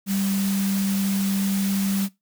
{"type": "tone in noise", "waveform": "sine", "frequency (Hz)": 196, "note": "G3", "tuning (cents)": 0, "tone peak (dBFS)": -21, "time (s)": [0.06, 2.09], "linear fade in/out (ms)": 50, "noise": "white", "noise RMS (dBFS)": -32, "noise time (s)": [0.06, 2.09], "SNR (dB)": 8, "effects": ["noise-tail reverb RT60 0.2 s tail -20 dB re dry"]}